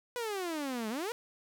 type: exponential two-way sweep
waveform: sawtooth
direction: down then up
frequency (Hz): 497.8 to 210 to 497.8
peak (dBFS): -30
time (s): 0.16-1.12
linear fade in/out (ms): 0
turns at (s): 0.89
effects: none